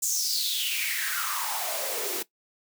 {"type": "noise with high-pass filter sweep", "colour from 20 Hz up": "white", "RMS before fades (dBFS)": -29, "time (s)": [0.02, 2.23], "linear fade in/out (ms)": 10, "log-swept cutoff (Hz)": [7200, 320], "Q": 5.6, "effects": ["noise-tail reverb RT60 0.1 s tail -18 dB re dry"]}